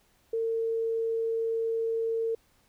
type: tone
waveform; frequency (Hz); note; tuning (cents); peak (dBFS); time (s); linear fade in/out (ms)
sine; 453.6; A#4; -47; -26; 0.33-2.35; 5
effects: pink hiss -66 dBFS RMS until 2.68 s